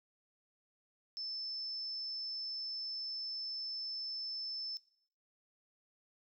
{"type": "tone", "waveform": "sine", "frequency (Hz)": 5274, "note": "E8", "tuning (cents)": 0, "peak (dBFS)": -39, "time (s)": [1.17, 4.77], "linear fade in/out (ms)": 0, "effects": ["noise-tail reverb RT60 0.6 s tail -17 dB re dry"]}